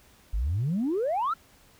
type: exponential sweep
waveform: sine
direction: up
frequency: 46 to 1400 Hz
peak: -23 dBFS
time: 0.33-1.34 s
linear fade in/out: 10 ms
effects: tanh soft clip ceiling -21 dBFS + pink hiss -58 dBFS RMS until 1.79 s